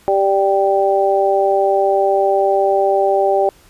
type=harmonic tone; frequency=196 Hz; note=G3; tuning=in tune; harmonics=2 / 3 / 4; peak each=-16 / -16 / -16 dBFS; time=0.08-3.49 s; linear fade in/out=0 ms; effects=pink hiss -49 dBFS RMS until 3.69 s + resampled to 32000 Hz